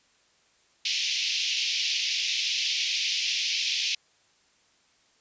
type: band-pass noise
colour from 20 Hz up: pink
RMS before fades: -28 dBFS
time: 0.85-3.95 s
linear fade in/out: 5 ms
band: 2400 to 5900 Hz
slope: 48 dB/octave
effects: white hiss -64 dBFS RMS until 5.2 s + resampled to 16000 Hz